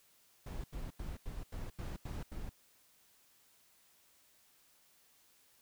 brown noise bursts, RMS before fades -42 dBFS, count 8, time 0.46-2.495 s, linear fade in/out 5 ms, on 180 ms, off 85 ms, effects white hiss -68 dBFS RMS until 5.61 s

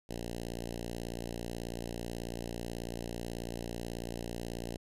5% pulse tone with notch filter, 58.27 Hz, A#1, in tune, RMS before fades -40 dBFS, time 0.09-4.77 s, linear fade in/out 5 ms, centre 1300 Hz, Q 0.58, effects resampled to 32000 Hz

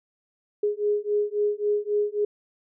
sine beating tone pair, 413.7 / 417.4 Hz, G#4 / G#4, -7 / +9 cents, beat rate 3.7 Hz, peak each -25 dBFS, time 0.63-2.25 s, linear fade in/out 5 ms, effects none

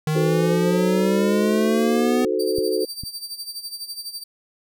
square exponential sweep, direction up, 153.3 to 251.3 Hz, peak -20 dBFS, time 0.07-2.25 s, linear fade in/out 2 ms
sine chord, D# diminished seventh, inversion none, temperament equal with one note detuned, 311.1 / 370 / 440 / 518.7 Hz, D#4 / F#4 / A4 / C5, 0 / 0 / 0 / -15 cents, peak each -28 / -23 / -23 / -27 dBFS, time 0.15-2.85 s, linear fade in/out 5 ms
sawtooth tone with tremolo, 4653 Hz, D8, 17 cents flat, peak -25 dBFS, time 2.39-4.24 s, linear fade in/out 10 ms, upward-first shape sine, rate 12 Hz, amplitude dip 75%
clicks, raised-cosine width 5 ms, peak -20 / -21 dBFS, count 2, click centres 2.585 / 3.036 s
effects none

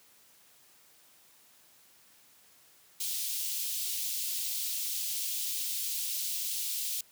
white high-pass noise, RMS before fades -34 dBFS, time 3-7.01 s, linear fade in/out 5 ms, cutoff 3000 Hz, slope 24 dB/octave, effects white hiss -61 dBFS RMS until 7.11 s + high-pass 80 Hz 12 dB/octave

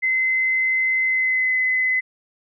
sine tone with pitch glide, 2054 to 2029 Hz, C7 to B6, -33 to +46 cents, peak -17 dBFS, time 0.02-2.01 s, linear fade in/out 20 ms, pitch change -21 cents, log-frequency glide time 1.04-1.56 s, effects none

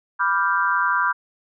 sine chord, G dominant seventh, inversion first, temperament equal, 987.8 / 1174.7 / 1396.9 / 1568 Hz, B5 / D6 / F6 / G6, 0 / 0 / 0 / 0 cents, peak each -23 dBFS, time 0.19-1.13 s, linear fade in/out 20 ms, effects none

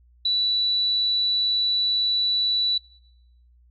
sine tone, 3951 Hz, B7, in tune, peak -19 dBFS, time 0.25-2.78 s, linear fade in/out 5 ms, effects noise-tail reverb RT60 0.8 s tail -23 dB re dry + added 60 Hz sine -53 dBFS peak until 3.7 s

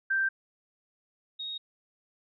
sine tone pair in turn, 1568 / 3749 Hz, G6 / A#7, 0 / +9 cents, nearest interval octave + minor third, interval 1509 cents, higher second, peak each -24 / -34 dBFS, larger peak first, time 0.1-0.29 / 1.39-1.58 s, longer neither, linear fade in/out 10 ms, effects none

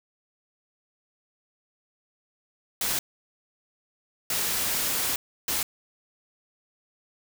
white noise bursts at uneven times, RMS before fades -27 dBFS, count 3, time 2.81-2.99 / 4.3-5.16 / 5.48-5.63 s, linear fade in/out 2 ms, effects none

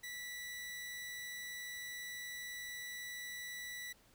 sawtooth tone, 1962 Hz, B6, 12 cents flat, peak -40 dBFS, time 0.03-3.93 s, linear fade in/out 10 ms, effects pink hiss -67 dBFS RMS until 4.14 s

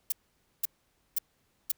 violet noise bursts, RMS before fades -27 dBFS, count 4, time 0.1-1.718 s, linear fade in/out 5 ms, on 22 ms, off 510 ms, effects pink hiss -72 dBFS RMS until 1.77 s

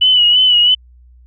sine tone with vibrato, 2960 Hz, F#7, in tune, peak -7 dBFS, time 0.01-0.75 s, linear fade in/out 10 ms, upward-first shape sine, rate 3 Hz, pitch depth 48 cents each way, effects added 61 Hz sine -41 dBFS peak until 1.26 s

